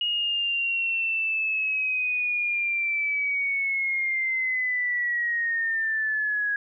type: linear sweep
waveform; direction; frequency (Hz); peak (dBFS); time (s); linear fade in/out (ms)
sine; down; 2880 to 1654; -23; 0.01-6.56; 2
effects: none